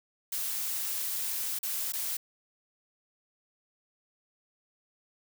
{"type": "noise with dropouts", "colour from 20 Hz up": "blue", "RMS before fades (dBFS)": -33, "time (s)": [0.32, 2.17], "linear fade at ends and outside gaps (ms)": 5, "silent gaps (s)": [[1.589, 1.63], [1.923, 1.934]], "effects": []}